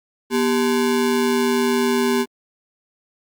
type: ring-modulated tone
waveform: square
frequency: 318.5 Hz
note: D#4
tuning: 41 cents sharp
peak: -14 dBFS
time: 0.3-2.26 s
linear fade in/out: 50 ms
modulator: 76.1 Hz
effects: Opus 48 kbps